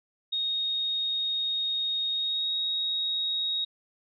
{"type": "tone with pitch glide", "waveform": "sine", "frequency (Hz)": [3729, 3772], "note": ["A#7", "A#7"], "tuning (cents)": [0, 20], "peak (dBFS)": -26, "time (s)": [0.32, 3.65], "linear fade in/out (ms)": 10, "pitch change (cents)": 20, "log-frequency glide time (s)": [2.11, 2.53], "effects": []}